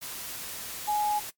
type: tone in noise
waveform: sine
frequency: 837 Hz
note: G#5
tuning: 13 cents sharp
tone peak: -24 dBFS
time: 0.87-1.2 s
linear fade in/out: 20 ms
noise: white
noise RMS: -38 dBFS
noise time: 0.01-1.31 s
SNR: +11 dB
effects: noise-tail reverb RT60 0.1 s tail -18 dB re dry + MP3 96 kbps